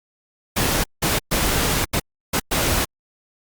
pink noise bursts at uneven times, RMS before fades -20 dBFS, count 6, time 0.56-0.84 / 1.02-1.19 / 1.31-1.85 / 1.93-2 / 2.33-2.4 / 2.51-2.85 s, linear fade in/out 10 ms, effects Opus 48 kbps

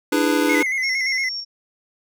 square chord, E dominant seventh, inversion third, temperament just, 296.7 / 329.6 / 412 / 494.4 Hz, D4 / E4 / G#4 / B4, +18 / 0 / -14 / +2 cents, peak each -20 / -24 / -25 / -25 dBFS, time 0.12-0.63 s, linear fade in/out 5 ms
triangle tone with vibrato, 2093 Hz, C7, in tune, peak -18 dBFS, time 0.49-1.29 s, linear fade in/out 5 ms, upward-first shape square, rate 8.7 Hz, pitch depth 53 cents each way
sine tone with tremolo, 5510 Hz, F8, 24 cents flat, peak -25 dBFS, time 0.82-1.45 s, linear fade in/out 20 ms, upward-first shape square, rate 4.3 Hz, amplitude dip 40%
effects none

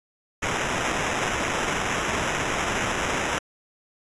blue noise with sample-and-hold, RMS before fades -26 dBFS, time 0.42-3.39 s, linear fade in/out 10 ms, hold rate 4410 Hz, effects resampled to 22050 Hz

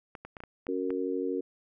clicks, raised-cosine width 0.5 ms, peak -27 dBFS, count 7, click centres 0.152 / 0.25 / 0.368 / 0.404 / 0.437 / 0.668 / 0.905 s
sine chord, F# major, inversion second, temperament just, 277.5 / 370 / 462.5 Hz, C#4 / F#4 / A#4, +2 / 0 / -14 cents, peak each -33 dBFS, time 0.68-1.41 s, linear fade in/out 10 ms
effects none

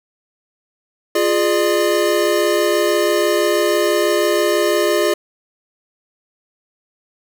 square chord, D diminished, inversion first, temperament equal with one note detuned, 349.2 / 415.3 / 600.7 Hz, F4 / Ab4 / D5, 0 / 0 / +39 cents, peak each -19 dBFS, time 1.15-5.14 s, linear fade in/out 5 ms, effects none

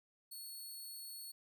10% pulse tone, 4392 Hz, C#8, 17 cents flat, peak -40 dBFS, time 0.31-1.32 s, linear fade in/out 10 ms, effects none

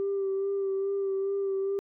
sine tone with vibrato, 392 Hz, G4, in tune, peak -25 dBFS, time 0-1.79 s, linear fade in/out 0 ms, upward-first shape sine, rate 2.4 Hz, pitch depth 23 cents each way, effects tanh soft clip ceiling -23 dBFS

